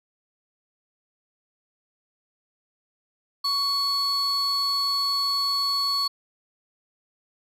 triangle tone pair together, 1118 / 4405 Hz, C#6 / C#8, +14 / -12 cents, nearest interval 2 octaves, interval 2374 cents, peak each -25 / -20 dBFS, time 3.44-6.08 s, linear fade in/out 10 ms, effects tanh soft clip ceiling -18 dBFS

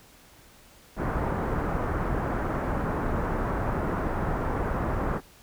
pink low-pass noise, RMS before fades -28 dBFS, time 0.96-5.21 s, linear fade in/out 50 ms, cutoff 1500 Hz, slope 24 dB/octave, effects pink hiss -54 dBFS RMS until 5.42 s

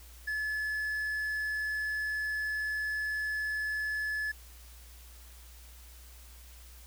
triangle tone, 1719 Hz, A6, 41 cents flat, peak -29 dBFS, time 0.27-4.32 s, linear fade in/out 10 ms, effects added 60 Hz sine -50 dBFS peak until 6.86 s + white hiss -56 dBFS RMS until 6.86 s

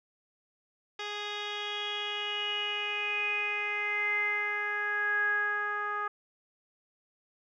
10% pulse tone with low-pass filter sweep, 414.7 Hz, G#4, 3 cents flat, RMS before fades -32 dBFS, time 0.99-6.08 s, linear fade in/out 5 ms, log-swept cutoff 4000 to 1400 Hz, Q 9.7, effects none

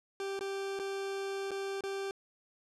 40% pulse tone with dropouts, 392 Hz, G4, in tune, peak -34 dBFS, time 0.2-2.11 s, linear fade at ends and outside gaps 1 ms, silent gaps 0.392-0.409 / 0.791-0.797 / 1.508-1.515 / 1.808-1.837 s, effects low-pass 8000 Hz 12 dB/octave

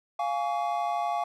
triangle chord, Db major, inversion first, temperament equal with one note detuned, 698.5 / 830.6 / 1130.7 Hz, F5 / Ab5 / Db6, 0 / 0 / +34 cents, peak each -27 / -29 / -32 dBFS, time 0.19-1.24 s, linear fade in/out 5 ms, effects none

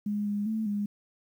sine tone with pitch steps, 207.2 / 205.2 / 219.8 / 205.1 Hz, G#3 / G#3 / A3 / G#3, -4 / -21 / -2 / -21 cents, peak -27 dBFS, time 0.06-0.86 s, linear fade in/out 5 ms, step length 200 ms, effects 10-bit

